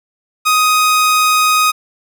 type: tone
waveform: sawtooth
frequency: 1251 Hz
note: D#6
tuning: 9 cents sharp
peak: -6 dBFS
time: 0.45-1.72 s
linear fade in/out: 20 ms
effects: none